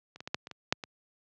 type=clicks; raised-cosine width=0.2 ms; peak=-30 / -24 / -20 / -11 / -25 / -24 / -6 / -21 dBFS; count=8; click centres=0.16 / 0.205 / 0.275 / 0.345 / 0.471 / 0.513 / 0.725 / 0.838 s; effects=high-pass 100 Hz 12 dB/octave + low-pass 6000 Hz 12 dB/octave